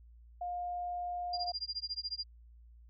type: tone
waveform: sine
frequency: 709 Hz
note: F5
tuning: 26 cents sharp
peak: -35 dBFS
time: 0.41-1.52 s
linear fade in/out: 5 ms
type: tone with tremolo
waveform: sine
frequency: 4800 Hz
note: D8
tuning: 37 cents sharp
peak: -33 dBFS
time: 1.33-2.24 s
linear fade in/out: 5 ms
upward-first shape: sine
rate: 14 Hz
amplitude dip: 100%
effects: added 58 Hz sine -54 dBFS peak until 2.89 s